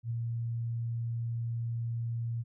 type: tone with ADSR envelope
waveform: sine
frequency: 116.54 Hz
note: A#2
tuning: in tune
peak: -29 dBFS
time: 0.03-2.44 s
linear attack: 77 ms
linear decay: 6 ms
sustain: -2 dB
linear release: 33 ms
effects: none